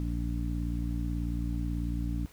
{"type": "harmonic tone", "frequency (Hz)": 58.27, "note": "A#1", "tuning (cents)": 0, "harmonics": [1, 2, 3, 4, 5], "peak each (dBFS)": [-31, -37, -38, -42, -38], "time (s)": [0, 2.26], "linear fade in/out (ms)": 0, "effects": ["pink hiss -57 dBFS RMS until 2.32 s"]}